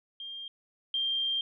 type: tone pair in turn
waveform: sine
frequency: 3200 / 3182 Hz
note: G7 / G7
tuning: +35 / +25 cents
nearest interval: unison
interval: 10 cents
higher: first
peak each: -38 / -27 dBFS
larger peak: second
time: 0.2-0.48 / 0.94-1.41 s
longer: second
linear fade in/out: 2 ms
effects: none